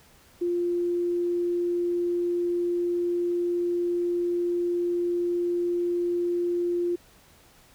sine tone, 349.2 Hz, F4, in tune, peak -23 dBFS, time 0.41-6.96 s, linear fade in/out 10 ms, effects pink hiss -56 dBFS RMS until 7.74 s

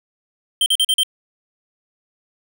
square tone bursts, 3136 Hz, G7, in tune, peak -14 dBFS, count 5, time 0.61-1.033 s, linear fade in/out 2 ms, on 51 ms, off 42 ms, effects none

